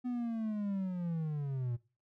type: linear sweep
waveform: triangle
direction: down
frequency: 250.8 to 116.54 Hz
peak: -31 dBFS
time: 0.04-1.77 s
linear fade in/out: 20 ms
effects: noise-tail reverb RT60 0.3 s tail -18 dB re dry